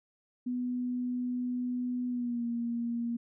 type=tone with pitch glide; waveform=sine; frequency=247.7 to 235.3 Hz; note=B3 to A#3; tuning=+5 to +16 cents; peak=-30 dBFS; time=0.46-3.17 s; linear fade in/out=10 ms; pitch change=-89 cents; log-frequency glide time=2.08-2.45 s; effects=none